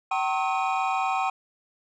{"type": "tone cluster", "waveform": "triangle", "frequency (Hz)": [766, 911, 1079, 1286, 2465], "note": ["G5", "A#5", "C#6", "E6", "D#7"], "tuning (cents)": [-40, -40, -47, -43, -17], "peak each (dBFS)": [-24, -30, -28, -31, -32], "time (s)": [0.11, 1.3], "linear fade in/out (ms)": 5, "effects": ["resampled to 24000 Hz"]}